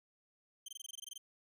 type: tone bursts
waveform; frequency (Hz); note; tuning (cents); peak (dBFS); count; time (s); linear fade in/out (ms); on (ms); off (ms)
20% pulse; 3136; G7; 0; -39; 12; 0.66-1.179; 5; 24; 21
effects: none